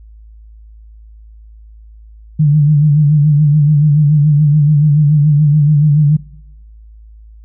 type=tone with vibrato; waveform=sine; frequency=148.6 Hz; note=D3; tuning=21 cents sharp; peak=-6 dBFS; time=2.39-6.17 s; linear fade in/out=10 ms; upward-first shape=sine; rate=7 Hz; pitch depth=67 cents each way; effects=noise-tail reverb RT60 0.8 s tail -20 dB re dry + added 54 Hz sine -35 dBFS peak until 7.44 s